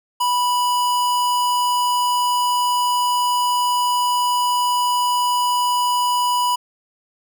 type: tone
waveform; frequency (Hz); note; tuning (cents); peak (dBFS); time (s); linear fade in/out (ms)
square; 983; B5; -8; -17; 0.2-6.56; 10
effects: none